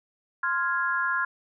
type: chord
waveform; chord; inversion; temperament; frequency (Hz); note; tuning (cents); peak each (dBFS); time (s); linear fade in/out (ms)
sine; F minor; second; equal; 1046.5 / 1396.9 / 1661.2; C6 / F6 / Ab6; 0 / 0 / 0; -29 / -27 / -28; 0.43-1.25; 5
effects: none